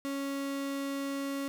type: tone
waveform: 35% pulse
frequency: 276.9 Hz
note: C#4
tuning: 2 cents flat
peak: -31 dBFS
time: 0.05-1.48 s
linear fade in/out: 0 ms
effects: none